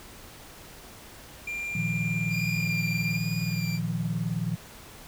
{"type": "tone", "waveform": "triangle", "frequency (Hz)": 2386, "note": "D7", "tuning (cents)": 27, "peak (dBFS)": -29, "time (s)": [1.47, 3.17], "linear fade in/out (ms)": 5}
{"type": "chord", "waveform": "sine", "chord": "Bb suspended fourth", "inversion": "none", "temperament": "equal", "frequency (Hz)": [116.54, 155.56, 174.61], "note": ["Bb2", "Eb3", "F3"], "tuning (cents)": [0, 0, 0], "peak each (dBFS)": [-32, -31, -30], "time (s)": [1.75, 4.56], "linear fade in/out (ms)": 5}
{"type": "tone with vibrato", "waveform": "25% pulse", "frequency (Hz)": 2400, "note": "D7", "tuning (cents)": 37, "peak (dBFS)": -31, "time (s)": [2.29, 3.8], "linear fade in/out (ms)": 50, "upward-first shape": "sine", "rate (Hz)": 1.2, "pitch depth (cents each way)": 31}
{"effects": ["pink hiss -47 dBFS RMS until 5.07 s"]}